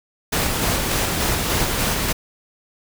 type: noise with tremolo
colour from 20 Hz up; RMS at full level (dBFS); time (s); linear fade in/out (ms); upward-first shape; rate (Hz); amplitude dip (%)
pink; -20; 0.32-2.13; 10; square; 3.4; 25
effects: none